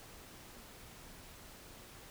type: silence
effects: pink hiss -54 dBFS RMS until 2.1 s